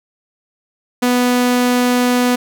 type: tone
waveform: sawtooth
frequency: 246.9 Hz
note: B3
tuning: in tune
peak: -8 dBFS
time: 1.02-2.36 s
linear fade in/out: 10 ms
effects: none